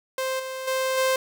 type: tone with level steps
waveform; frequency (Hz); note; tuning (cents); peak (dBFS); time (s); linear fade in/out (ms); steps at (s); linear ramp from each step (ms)
sawtooth; 523.3; C5; 0; -21 / -27 / -19 / -16; 0.18-1.16; 2; 0.39 / 0.67 / 0.97; 10
effects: none